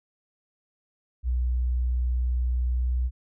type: tone with pitch glide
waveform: sine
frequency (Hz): 61.6 to 62.1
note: B1 to B1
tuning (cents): -4 to +10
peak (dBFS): -22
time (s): 1.23-3.11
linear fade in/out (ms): 50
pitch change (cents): +14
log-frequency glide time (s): 2.68-2.95
effects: none